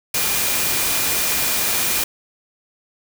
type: tone in noise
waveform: sine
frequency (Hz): 2418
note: D7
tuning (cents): +50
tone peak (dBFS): -31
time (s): 0.14-2.04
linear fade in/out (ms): 5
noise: white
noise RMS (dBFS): -20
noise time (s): 0.14-2.04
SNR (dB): -14
effects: none